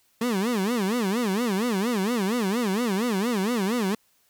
30% pulse tone with vibrato, 215.7 Hz, A3, 34 cents flat, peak -20 dBFS, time 0.21-3.95 s, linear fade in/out 5 ms, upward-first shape sine, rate 4.3 Hz, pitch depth 250 cents each way, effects white hiss -65 dBFS RMS until 4.29 s

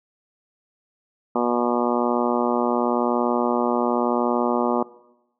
harmonic tone, 120.9 Hz, B2, 36 cents flat, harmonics 2 / 3 / 4 / 5 / 6 / 7 / 8 / 9 / 10, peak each -24 / -26 / -27 / -28 / -29 / -29 / -30 / -31 / -31 dBFS, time 1.35-4.83 s, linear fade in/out 5 ms, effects noise-tail reverb RT60 0.9 s tail -20 dB re dry

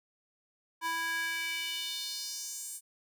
square tone with high-pass filter sweep, 329.6 Hz, E4, in tune, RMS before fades -36 dBFS, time 0.81-2.81 s, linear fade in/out 50 ms, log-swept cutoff 1100 to 8900 Hz, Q 2.9, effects none

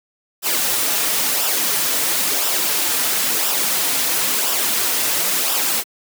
white noise with flanger, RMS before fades -19 dBFS, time 0.42-5.84 s, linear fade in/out 50 ms, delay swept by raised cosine 0.46 to 5.46 ms, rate 0.98 Hz, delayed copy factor -0.5, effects high-pass 200 Hz 12 dB/octave

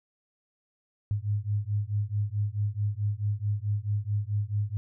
sine beating tone pair, 101.4 / 106 Hz, G#2 / G#2, -41 / +36 cents, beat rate 4.6 Hz, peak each -29 dBFS, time 1.11-4.77 s, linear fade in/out 0 ms, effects none

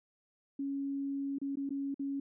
sine tone with dropouts, 277.2 Hz, C#4, in tune, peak -33 dBFS, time 0.59-2.2 s, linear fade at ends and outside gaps 5 ms, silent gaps 1.385-1.415 / 1.557-1.57 / 1.693-1.705 / 1.944-1.994 s, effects none

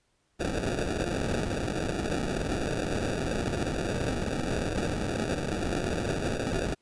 blue noise with sample-and-hold, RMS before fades -30 dBFS, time 0.39-6.75 s, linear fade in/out 20 ms, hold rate 1050 Hz, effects pink hiss -72 dBFS RMS until 6.81 s + resampled to 22050 Hz

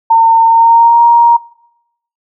sine tone with pitch glide, 909 to 939.4 Hz, A#5 to A#5, -44 to +13 cents, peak -3 dBFS, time 0.1-1.37 s, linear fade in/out 10 ms, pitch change +57 cents, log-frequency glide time 0.45-1.03 s, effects noise-tail reverb RT60 0.8 s tail -22 dB re dry

